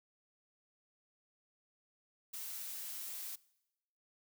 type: noise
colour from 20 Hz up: blue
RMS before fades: -44 dBFS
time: 2.33-3.36 s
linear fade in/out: 10 ms
effects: noise-tail reverb RT60 0.9 s tail -22 dB re dry